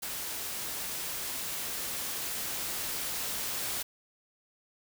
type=noise with level ramp; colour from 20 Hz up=white; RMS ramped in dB=-37 to -34 dBFS; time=0.02-3.83 s; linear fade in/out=10 ms; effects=none